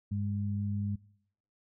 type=tone pair together; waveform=sine; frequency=100.22 / 204.3 Hz; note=G2 / G#3; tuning=+39 / -28 cents; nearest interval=octave; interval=1233 cents; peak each=-31 / -35 dBFS; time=0.11-0.96 s; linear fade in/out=10 ms; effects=noise-tail reverb RT60 0.7 s tail -23 dB re dry